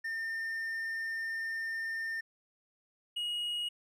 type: tone pair in turn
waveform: triangle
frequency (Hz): 1809 / 2889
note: A6 / F#7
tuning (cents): +48 / -42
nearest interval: minor sixth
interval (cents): 810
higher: second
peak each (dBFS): -32 / -31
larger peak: second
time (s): 0.04-2.21 / 3.16-3.69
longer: first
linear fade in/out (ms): 10
effects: none